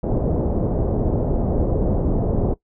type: low-pass noise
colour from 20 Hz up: pink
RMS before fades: -20 dBFS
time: 0.03-2.54 s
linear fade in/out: 5 ms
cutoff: 620 Hz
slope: 24 dB/octave
effects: noise-tail reverb RT60 0.1 s tail -18 dB re dry